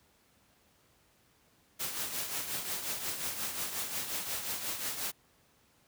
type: noise with tremolo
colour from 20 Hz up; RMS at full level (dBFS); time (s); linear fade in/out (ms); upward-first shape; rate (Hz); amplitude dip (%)
white; -34; 1.79-5.12; 20; triangle; 5.6; 60
effects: pink hiss -67 dBFS RMS until 5.87 s + high-pass 60 Hz 12 dB/octave